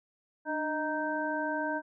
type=harmonic tone with a mistuned harmonic; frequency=311.1 Hz; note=D#4; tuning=in tune; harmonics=1 / 2 / 3 / 5; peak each=-35 / -35 / -35 / -35 dBFS; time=0.45-1.82 s; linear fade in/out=50 ms; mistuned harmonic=1; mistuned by=-64 cents; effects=none